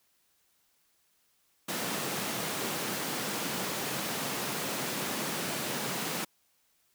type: high-pass noise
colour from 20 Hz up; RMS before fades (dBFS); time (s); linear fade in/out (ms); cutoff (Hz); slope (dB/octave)
pink; -34; 1.68-6.25; 10; 150; 24
effects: white hiss -71 dBFS RMS until 6.94 s